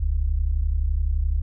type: tone pair together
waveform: sine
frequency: 40.58 / 72.3 Hz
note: E1 / D2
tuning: -26 / -27 cents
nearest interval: minor seventh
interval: 999 cents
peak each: -22 dBFS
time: 0-1.42 s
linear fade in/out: 10 ms
effects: none